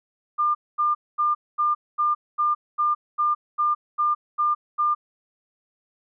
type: tone bursts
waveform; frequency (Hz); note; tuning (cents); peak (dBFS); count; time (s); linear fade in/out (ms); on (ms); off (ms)
sine; 1200; D6; +37; -18; 12; 0.38-4.95; 20; 170; 230
effects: none